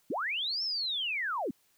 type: linear two-way sweep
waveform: sine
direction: up then down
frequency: 189.4 to 5440 to 189.4 Hz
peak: -30 dBFS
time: 0.1-1.51 s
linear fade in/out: 5 ms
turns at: 0.63 s
effects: white hiss -69 dBFS RMS until 1.77 s